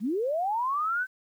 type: linear sweep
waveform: sine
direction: up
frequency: 181.9 to 1553 Hz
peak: -25 dBFS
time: 0-1.07 s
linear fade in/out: 50 ms
effects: 10-bit